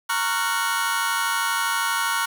sawtooth chord, Gb major seventh, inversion first, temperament just, 925 / 1110 / 1387.5 / 1480 Hz, Bb5 / Db6 / F6 / Gb6, -14 / +2 / -12 / 0 cents, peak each -23 dBFS, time 0.09-2.26 s, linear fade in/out 10 ms, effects 7-bit

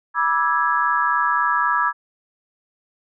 sine chord, E dominant seventh, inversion second, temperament equal with one note detuned, 974.2 / 1174.7 / 1318.5 / 1661.2 Hz, B5 / D6 / E6 / G#6, -24 / 0 / 0 / 0 cents, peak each -22 dBFS, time 0.14-1.93 s, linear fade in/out 50 ms, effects none

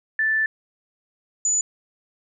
sine tone pair in turn, 1760 / 6959 Hz, A6 / A8, 0 / -20 cents, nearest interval 2 octaves, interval 2380 cents, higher second, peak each -18 / -18 dBFS, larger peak neither, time 0.19-0.46 / 1.45-1.61 s, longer first, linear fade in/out 2 ms, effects none

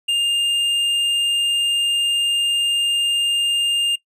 sine tone with hard clipping, 2809 Hz, F7, 9 cents sharp, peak -17 dBFS, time 0.08-3.96 s, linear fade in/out 10 ms, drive 6 dB, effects noise-tail reverb RT60 0.1 s tail -21 dB re dry + resampled to 32000 Hz

